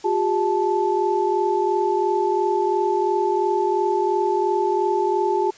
sine tone cluster, 360.3 / 403.2 / 873 Hz, F#4 / G4 / A5, -46 / +49 / -14 cents, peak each -22 dBFS, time 0.04-5.51 s, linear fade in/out 10 ms, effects white hiss -47 dBFS RMS until 5.57 s + resampled to 16000 Hz

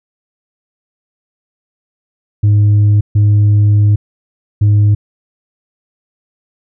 sine tone bursts at uneven times, 103.83 Hz, G#2, in tune, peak -3 dBFS, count 3, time 2.43-3.01 / 3.15-3.96 / 4.61-4.95 s, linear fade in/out 10 ms, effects tanh soft clip ceiling -5 dBFS

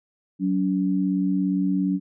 sine tone pair together, 186.97 / 284.3 Hz, F#3 / C#4, +18 / +44 cents, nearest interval perfect fifth, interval 726 cents, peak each -22 / -23 dBFS, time 0.39-2 s, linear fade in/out 50 ms, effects none

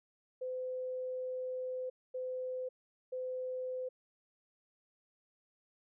sine tone bursts at uneven times, 510 Hz, C5, 44 cents flat, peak -36 dBFS, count 3, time 0.41-1.9 / 2.14-2.69 / 3.12-3.89 s, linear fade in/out 10 ms, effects none

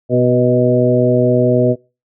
harmonic tone with a mistuned harmonic, 124.4 Hz, B2, 13 cents sharp, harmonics 1 / 2 / 3 / 4 / 5, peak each -16 / -16 / -16 / -16 / -16 dBFS, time 0.09-1.76 s, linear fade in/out 50 ms, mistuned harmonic 4, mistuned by -19 cents, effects noise-tail reverb RT60 0.3 s tail -24 dB re dry

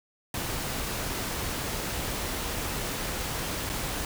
pink noise with dropouts, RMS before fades -32 dBFS, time 0.34-4.05 s, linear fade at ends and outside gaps 2 ms, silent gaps 3.694-3.698 s, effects none

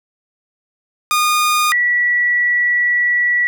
sawtooth / sine tone pair in turn, 1223 / 1945 Hz, D#6 / B6, -30 / -27 cents, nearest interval minor sixth, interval 803 cents, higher second, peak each -9 / -12 dBFS, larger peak first, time 1.11-1.72 / 1.72-3.47 s, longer second, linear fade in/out 0 ms, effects none

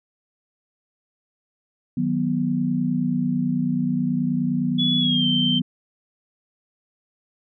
sine chord, B major, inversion first, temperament equal with one note detuned, 155.56 / 185 / 245.4 Hz, D#3 / F#3 / B3, 0 / 0 / -11 cents, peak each -26 / -25 / -22 dBFS, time 1.97-5.62 s, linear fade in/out 5 ms
sine tone with pitch glide, 3404 to 3121 Hz, G#7 to G7, +42 to -8 cents, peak -20 dBFS, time 4.78-5.6 s, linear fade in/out 20 ms, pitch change -150 cents, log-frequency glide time 4.99-5.26 s
effects none

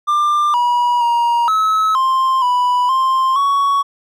triangle tone with pitch steps, 1191 / 967 / 945 / 1291 / 1051 / 987 / 1051 / 1118 Hz, D6 / B5 / A#5 / E6 / C6 / B5 / C6 / C#6, +24 / -37 / +23 / -37 / +7 / -1 / +7 / +14 cents, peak -10 dBFS, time 0.07-3.83 s, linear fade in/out 20 ms, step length 470 ms, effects none

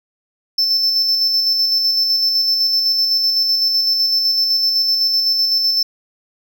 triangle tone with tremolo, 5300 Hz, E8, 9 cents sharp, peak -11 dBFS, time 0.58-5.83 s, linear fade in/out 5 ms, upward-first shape square, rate 7.9 Hz, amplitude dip 30%, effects none

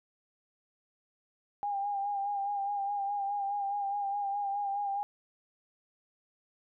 sine tone with vibrato, 805 Hz, G5, 46 cents sharp, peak -30 dBFS, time 1.63-5.03 s, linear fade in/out 0 ms, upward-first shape sine, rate 4.8 Hz, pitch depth 37 cents each way, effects none

